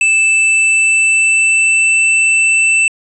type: tone with pitch glide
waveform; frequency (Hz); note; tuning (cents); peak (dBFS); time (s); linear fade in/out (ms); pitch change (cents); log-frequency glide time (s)
square; 2638 to 2661; E7 to E7; +1 to +16; -9; 0.01-2.88; 2; +15; 0.13-1.97
effects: resampled to 22050 Hz + 8-bit